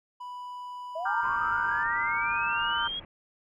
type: tone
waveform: triangle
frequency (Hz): 987.8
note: B5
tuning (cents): 0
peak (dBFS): -35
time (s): 0.2-1.84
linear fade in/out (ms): 10
type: linear sweep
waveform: sine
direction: up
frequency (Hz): 619 to 3317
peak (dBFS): -31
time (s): 0.95-3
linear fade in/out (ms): 10
type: chord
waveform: sine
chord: G minor seventh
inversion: first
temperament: equal with one note detuned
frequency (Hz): 932.3 / 1189.7 / 1396.9 / 1568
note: Bb5 / D6 / F6 / G6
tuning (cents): 0 / +22 / 0 / 0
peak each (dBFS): -32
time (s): 1.05-2.88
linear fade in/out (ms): 10
type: low-pass noise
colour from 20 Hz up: pink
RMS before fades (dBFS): -48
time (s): 1.23-3.05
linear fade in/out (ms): 2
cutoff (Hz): 2600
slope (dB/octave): 48
effects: none

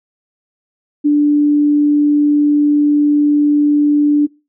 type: tone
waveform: sine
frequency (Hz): 293.7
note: D4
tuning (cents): 0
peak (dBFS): -8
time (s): 1.04-4.27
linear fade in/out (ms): 20
effects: noise-tail reverb RT60 0.3 s tail -24 dB re dry

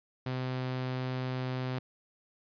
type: tone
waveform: sawtooth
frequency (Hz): 128.4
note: C3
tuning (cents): -32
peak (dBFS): -28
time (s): 0.26-1.79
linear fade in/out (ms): 5
effects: resampled to 11025 Hz

